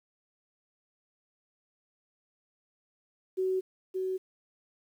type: tone with echo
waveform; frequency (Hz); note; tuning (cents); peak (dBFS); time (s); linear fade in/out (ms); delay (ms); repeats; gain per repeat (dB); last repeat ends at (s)
sine; 375.3; F#4; +25; -26; 3.37-3.61; 20; 570; 1; -3; 4.18
effects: 10-bit